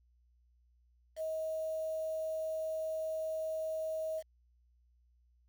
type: tone with quantisation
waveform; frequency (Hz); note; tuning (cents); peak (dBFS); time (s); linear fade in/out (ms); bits
sine; 635; D#5; +35; -34; 1.16-4.23; 50; 9
effects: added 60 Hz sine -66 dBFS peak until 5.48 s